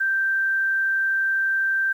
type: tone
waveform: sine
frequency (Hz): 1568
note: G6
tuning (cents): 0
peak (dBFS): -19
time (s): 0-1.93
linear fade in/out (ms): 10
effects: 9-bit